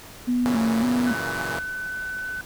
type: tone with vibrato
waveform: sine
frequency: 236.1 Hz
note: A#3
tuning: 22 cents sharp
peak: -19 dBFS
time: 0.27-1.14 s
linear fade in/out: 20 ms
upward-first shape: square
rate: 1.8 Hz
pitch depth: 73 cents each way
type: chord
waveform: 5% pulse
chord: F# dominant seventh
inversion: none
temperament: equal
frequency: 92.5 / 116.54 / 138.59 / 164.81 Hz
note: F#2 / A#2 / C#3 / E3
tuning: 0 / 0 / 0 / 0 cents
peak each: -23 dBFS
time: 0.46-1.59 s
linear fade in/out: 0 ms
type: tone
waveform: sine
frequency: 1506 Hz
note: F#6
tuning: 30 cents sharp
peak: -28 dBFS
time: 1.07-2.41 s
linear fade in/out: 2 ms
effects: pink hiss -43 dBFS RMS until 2.45 s